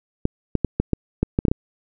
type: clicks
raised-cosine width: 3 ms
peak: -5 dBFS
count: 10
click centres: 0.254 / 0.553 / 0.647 / 0.8 / 0.933 / 1.23 / 1.389 / 1.452 / 1.483 / 1.515 s
effects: none